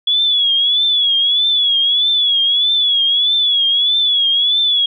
sine tone with vibrato, 3383 Hz, G#7, 31 cents sharp, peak -11 dBFS, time 0.07-4.86 s, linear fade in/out 5 ms, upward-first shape triangle, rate 1.6 Hz, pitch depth 97 cents each way, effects none

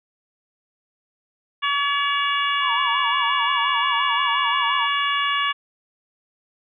harmonic tone, 568 Hz, C#5, 42 cents sharp, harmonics 2 / 3 / 4 / 5 / 6, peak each -22 / -26 / -28 / -26 / -30 dBFS, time 1.62-5.53 s, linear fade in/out 20 ms
sine tone with vibrato, 987.8 Hz, B5, in tune, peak -24 dBFS, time 2.6-4.89 s, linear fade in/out 50 ms, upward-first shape sine, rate 5.7 Hz, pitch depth 130 cents each way
effects none

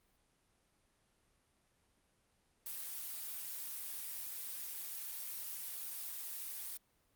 blue noise, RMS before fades -44 dBFS, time 2.66-6.77 s, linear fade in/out 2 ms, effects pink hiss -75 dBFS RMS until 7.15 s + Opus 32 kbps

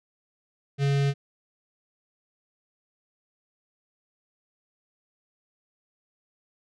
square tone with notch filter, 140 Hz, C#3, 18 cents sharp, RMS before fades -23 dBFS, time 0.78-1.14 s, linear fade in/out 50 ms, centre 1000 Hz, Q 1.1, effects low-pass 5000 Hz 12 dB/octave

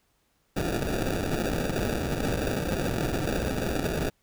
violet noise with sample-and-hold, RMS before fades -28 dBFS, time 0.56-4.1 s, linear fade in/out 10 ms, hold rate 1050 Hz, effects pink hiss -70 dBFS RMS until 4.22 s

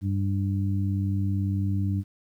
harmonic tone, 98 Hz, G2, in tune, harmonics 1 / 2 / 3, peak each -24 / -30 / -34 dBFS, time 0.01-2.04 s, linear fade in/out 50 ms, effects 10-bit

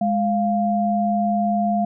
sine tone pair together, 207.7 / 697.3 Hz, G#3 / F5, 0 / -3 cents, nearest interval octave + major sixth, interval 2097 cents, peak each -20 dBFS, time 0.01-1.85 s, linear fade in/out 5 ms, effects none

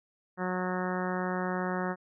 harmonic tone, 182.8 Hz, F#3, 21 cents flat, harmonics 1 / 2 / 3 / 4 / 5 / 6 / 7 / 8 / 9 / 10, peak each -33 / -36 / -38 / -39 / -40 / -41 / -41 / -42 / -43 / -43 dBFS, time 0.37-1.96 s, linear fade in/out 50 ms, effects none

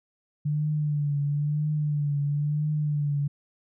sine tone with vibrato, 147.5 Hz, D3, 8 cents sharp, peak -23 dBFS, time 0.45-3.28 s, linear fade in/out 10 ms, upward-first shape triangle, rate 1 Hz, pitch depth 57 cents each way, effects none

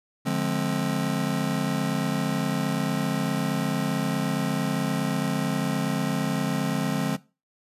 square chord, D half-diminished seventh, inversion none, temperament just, 146.83 / 176.2 / 211.4 / 264.3 Hz, D3 / F3 / Ab3 / C4, 0 / +16 / +31 / +18 cents, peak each -30 dBFS, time 0.25-7.17 s, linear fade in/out 20 ms, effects noise-tail reverb RT60 0.3 s tail -20 dB re dry + resampled to 32000 Hz

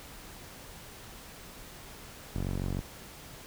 sawtooth tone with band-pass filter, 46.58 Hz, F#1, 12 cents sharp, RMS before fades -33 dBFS, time 2.35-2.81 s, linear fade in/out 0 ms, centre 170 Hz, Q 0.63, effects pink hiss -48 dBFS RMS until 3.46 s

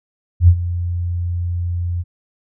sine tone with ADSR envelope, 87.31 Hz, F2, in tune, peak -3 dBFS, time 0.4-2.04 s, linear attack 79 ms, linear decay 68 ms, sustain -15 dB, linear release 35 ms, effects none

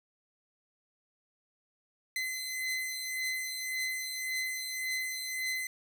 sawtooth beating tone pair, 2041 / 2042.8 Hz, C7 / C7, -44 / -42 cents, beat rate 1.8 Hz, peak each -36 / -31 dBFS, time 2.16-5.67 s, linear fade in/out 2 ms, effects none

